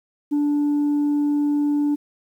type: tone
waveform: sine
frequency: 292 Hz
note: D4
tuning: 10 cents flat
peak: -15 dBFS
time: 0.31-1.96 s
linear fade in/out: 20 ms
effects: tanh soft clip ceiling -16 dBFS + 9-bit